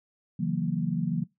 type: chord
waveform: sine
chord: F# dominant seventh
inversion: second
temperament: equal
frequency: 138.59 / 164.81 / 185 / 233.1 Hz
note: C#3 / E3 / F#3 / A#3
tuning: 0 / 0 / 0 / 0 cents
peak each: -34 / -29 / -30 / -32 dBFS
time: 0.39-1.24 s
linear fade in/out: 10 ms
effects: noise-tail reverb RT60 0.2 s tail -22 dB re dry